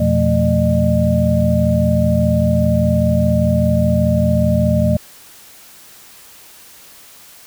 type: tone cluster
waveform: sine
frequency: 85.5 / 122.6 / 175.9 / 220.9 / 606 Hz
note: F2 / B2 / F3 / A3 / D#5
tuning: -36 / -12 / +13 / +7 / -46 cents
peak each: -18 dBFS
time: 0-4.97 s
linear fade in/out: 5 ms
effects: white hiss -42 dBFS RMS until 7.46 s